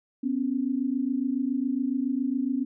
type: tone pair together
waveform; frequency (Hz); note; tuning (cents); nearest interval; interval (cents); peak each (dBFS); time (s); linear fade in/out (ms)
sine; 250 / 277.2; B3 / C#4; +21 / 0; major second; 179; -27; 0.23-2.65; 10
effects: none